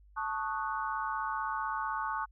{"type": "chord", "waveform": "sine", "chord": "D# half-diminished seventh", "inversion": "second", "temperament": "equal", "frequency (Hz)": [880, 1108.7, 1244.5, 1480], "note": ["A5", "C#6", "D#6", "F#6"], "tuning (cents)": [0, 0, 0, 0], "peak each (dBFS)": [-36, -36, -39, -39], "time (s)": [0.16, 2.26], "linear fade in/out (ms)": 20, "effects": ["added 50 Hz sine -56 dBFS peak until 2.31 s"]}